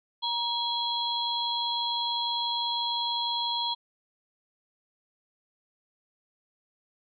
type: tone cluster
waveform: sine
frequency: 945 / 3318 / 4107 Hz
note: A#5 / G#7 / C8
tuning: +23 / -2 / -33 cents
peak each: -31 / -30 / -33 dBFS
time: 0.22-3.75 s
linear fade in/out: 20 ms
effects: none